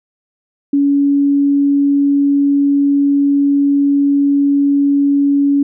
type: tone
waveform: sine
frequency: 282.2 Hz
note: C#4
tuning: 31 cents sharp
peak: -9 dBFS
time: 0.73-5.63 s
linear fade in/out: 5 ms
effects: none